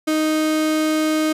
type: tone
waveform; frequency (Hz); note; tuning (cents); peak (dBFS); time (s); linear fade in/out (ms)
35% pulse; 311.1; D#4; 0; -15; 0.07-1.33; 10
effects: resampled to 32000 Hz

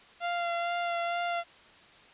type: tone with vibrato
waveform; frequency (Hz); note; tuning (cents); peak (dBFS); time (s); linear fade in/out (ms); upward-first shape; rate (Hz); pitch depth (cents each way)
sawtooth; 691; F5; -19; -25; 0.2-1.44; 50; sine; 2.2; 16
effects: white hiss -55 dBFS RMS until 2.13 s + resampled to 8000 Hz

